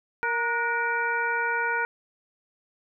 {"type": "harmonic tone with a mistuned harmonic", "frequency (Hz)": 466.2, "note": "A#4", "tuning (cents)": 0, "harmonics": [1, 2, 3, 4, 5], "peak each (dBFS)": [-33, -29, -26, -35, -34], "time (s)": [0.23, 1.85], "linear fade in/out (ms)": 0, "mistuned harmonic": 3, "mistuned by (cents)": 66, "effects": []}